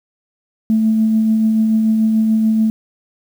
sine tone with tremolo, 220 Hz, A3, in tune, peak -9 dBFS, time 0.7-2.7 s, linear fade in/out 0 ms, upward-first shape triangle, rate 6.9 Hz, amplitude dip 30%, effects tanh soft clip ceiling -5 dBFS + 7-bit

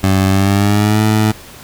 20% pulse tone with pitch glide, 95.7 to 108.04 Hz, G2 to A2, -41 to -31 cents, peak -5 dBFS, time 0.03-1.32 s, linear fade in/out 10 ms, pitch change +210 cents, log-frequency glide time 0.29-1.02 s, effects pink hiss -36 dBFS RMS until 1.63 s

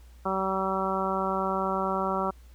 harmonic tone, 191.1 Hz, G3, 44 cents flat, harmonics 1 / 2 / 3 / 4 / 5 / 6 / 7, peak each -33 / -33 / -33 / -33 / -33 / -33 / -33 dBFS, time 0.25-2.31 s, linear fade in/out 10 ms, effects added 60 Hz sine -48 dBFS peak until 2.54 s + pink hiss -62 dBFS RMS until 2.54 s

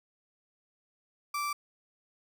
35% pulse tone, 1168 Hz, D6, 10 cents flat, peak -29 dBFS, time 1.34-1.53 s, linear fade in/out 5 ms, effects none

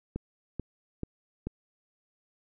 click train, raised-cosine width 3 ms, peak -20 dBFS, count 4, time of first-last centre 0.16-1.47 s, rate 2.29 Hz, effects none

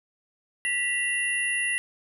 sine tone cluster, 1960 / 2759 / 10310 Hz, B6 / F7 / E9, -14 / -22 / -40 cents, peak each -26 / -29 / -32 dBFS, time 0.65-1.78 s, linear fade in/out 0 ms, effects none

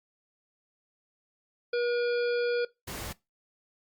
harmonic tone, 480.7 Hz, B4, 47 cents flat, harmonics 1 / 3 / 5 / 7 / 9 / 10, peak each -26 / -35 / -41 / -45 / -46 / -45 dBFS, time 1.73-2.65 s, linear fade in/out 5 ms
pink noise, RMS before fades -38 dBFS, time 2.87-3.13 s, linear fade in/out 10 ms
effects noise-tail reverb RT60 0.2 s tail -20 dB re dry + Opus 48 kbps

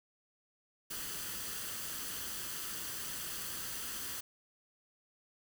white noise with comb filter, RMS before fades -41 dBFS, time 0.9-4.21 s, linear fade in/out 10 ms, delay 0.65 ms, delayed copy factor +0.5, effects none

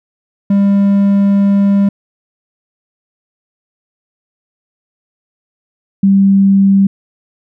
triangle / sine tone pair in turn, 199.4 / 195.86 Hz, G3 / G3, +30 / -1 cents, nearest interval unison, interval 31 cents, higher first, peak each -5 dBFS, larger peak neither, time 0.5-1.89 / 6.03-6.87 s, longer first, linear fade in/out 5 ms, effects none

